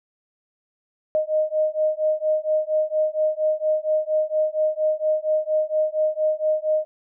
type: beating tone pair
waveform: sine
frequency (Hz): 617 / 621.3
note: D#5 / D#5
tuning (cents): -15 / -3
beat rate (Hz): 4.3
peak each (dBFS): -22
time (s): 1.15-6.85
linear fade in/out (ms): 0
effects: none